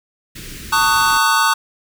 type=band-stop noise; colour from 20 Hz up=pink; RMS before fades=-33 dBFS; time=0.35-1.18 s; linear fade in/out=10 ms; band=380 to 1600 Hz; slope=24 dB/octave
type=chord; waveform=square; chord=D# half-diminished seventh; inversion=second; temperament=just; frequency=896 / 1120.1 / 1244.5 / 1493.4 Hz; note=A5 / C#6 / D#6 / F#6; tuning=+31 / +18 / 0 / +16 cents; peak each=-19 dBFS; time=0.72-1.54 s; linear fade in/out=10 ms
effects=none